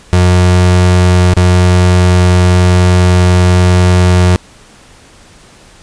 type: tone with dropouts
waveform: 35% pulse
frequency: 90.1 Hz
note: F#2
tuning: 45 cents flat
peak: -3 dBFS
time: 0.13-4.36 s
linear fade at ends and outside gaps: 0 ms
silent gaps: 1.338-1.367 s
effects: pink hiss -40 dBFS RMS until 5.82 s + resampled to 22050 Hz

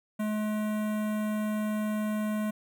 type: tone with notch filter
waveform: square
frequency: 213 Hz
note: G#3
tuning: 44 cents sharp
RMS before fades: -30 dBFS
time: 0.19-2.51 s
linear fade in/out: 10 ms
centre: 4800 Hz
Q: 0.58
effects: none

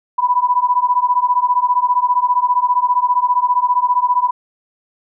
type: beating tone pair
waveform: sine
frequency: 981 / 996 Hz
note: B5 / B5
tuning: -12 / +14 cents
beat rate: 15 Hz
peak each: -15 dBFS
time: 0.18-4.31 s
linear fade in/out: 10 ms
effects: none

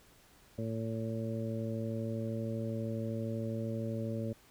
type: harmonic tone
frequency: 112.6 Hz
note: A2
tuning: 40 cents sharp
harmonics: 1 / 2 / 3 / 4 / 5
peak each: -37 / -38 / -44 / -44 / -42 dBFS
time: 0.58-4.33 s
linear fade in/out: 5 ms
effects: pink hiss -62 dBFS RMS until 4.5 s

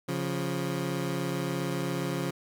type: tone pair together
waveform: 20% pulse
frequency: 138.59 / 175.67 Hz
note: C#3 / F3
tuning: 0 / +10 cents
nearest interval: major third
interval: 410 cents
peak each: -27 / -27 dBFS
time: 0.08-2.31 s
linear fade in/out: 10 ms
effects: none

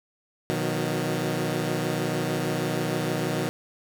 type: chord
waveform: 15% pulse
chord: B major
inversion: none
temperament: equal with one note detuned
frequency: 123.47 / 155.56 / 181.92 Hz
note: B2 / D#3 / F#3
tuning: 0 / 0 / -29 cents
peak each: -24 / -22 / -24 dBFS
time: 0.5-3.49 s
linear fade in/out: 0 ms
effects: none

